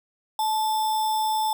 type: tone with sample-and-hold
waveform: sine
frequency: 869 Hz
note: A5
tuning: 22 cents flat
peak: -21 dBFS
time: 0.39-1.53 s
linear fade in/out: 2 ms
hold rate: 4410 Hz
effects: none